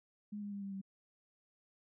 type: tone with pitch steps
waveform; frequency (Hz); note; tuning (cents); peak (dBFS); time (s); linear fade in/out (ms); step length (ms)
sine; 207.7 / 204.1 / 200.6 / 197.18 / 193.79; G#3 / G#3 / G3 / G3 / G3; 0 / -30 / +40 / +10 / -20; -40; 0.32-0.815; 10; 99
effects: none